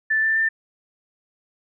sine tone with pitch steps, 1760 / 1774.3 / 1788.7 Hz, A6 / A6 / A6, 0 / +14 / +28 cents, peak -17 dBFS, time 0.1-0.49 s, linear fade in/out 10 ms, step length 130 ms, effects none

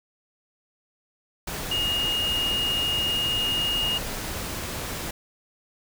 sine tone in noise, 2854 Hz, F7, 37 cents sharp, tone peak -23 dBFS, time 1.71-3.98 s, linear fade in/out 5 ms, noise pink, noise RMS -32 dBFS, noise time 1.47-5.11 s, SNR +6 dB, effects none

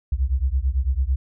sine beating tone pair, 61.8 / 70.8 Hz, B1 / C#2, +2 / +37 cents, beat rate 9 Hz, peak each -21 / -22 dBFS, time 0.12-1.16 s, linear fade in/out 5 ms, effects none

